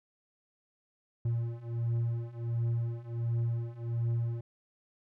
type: beating tone pair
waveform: triangle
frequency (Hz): 116.2 / 117.6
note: A#2 / A#2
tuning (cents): -5 / +16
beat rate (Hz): 1.4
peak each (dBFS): -32 / -30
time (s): 1.25-4.41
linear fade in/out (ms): 5
effects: none